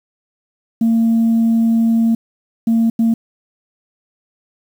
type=tone bursts at uneven times; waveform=sine; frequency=227.9 Hz; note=A#3; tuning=39 cents flat; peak=-9 dBFS; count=3; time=0.81-2.15 / 2.67-2.9 / 2.99-3.14 s; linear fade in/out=5 ms; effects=tanh soft clip ceiling -8 dBFS + 7-bit